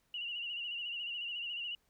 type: tone with vibrato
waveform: sine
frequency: 2846 Hz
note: F7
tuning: 32 cents sharp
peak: -37 dBFS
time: 0.14-1.75 s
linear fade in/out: 2 ms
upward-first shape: sine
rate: 14 Hz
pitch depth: 63 cents each way
effects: pink hiss -75 dBFS RMS until 1.89 s